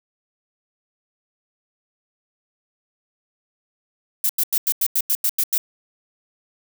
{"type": "noise bursts", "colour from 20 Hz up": "violet", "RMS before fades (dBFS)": -19, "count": 10, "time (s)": [4.24, 5.58], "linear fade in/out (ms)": 2, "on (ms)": 53, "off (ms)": 90, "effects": []}